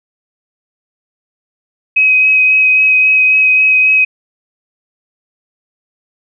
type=tone with vibrato; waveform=sine; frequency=2533 Hz; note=D#7; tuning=30 cents sharp; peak=-6 dBFS; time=1.96-4.05 s; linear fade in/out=10 ms; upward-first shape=sine; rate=3.7 Hz; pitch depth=12 cents each way; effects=none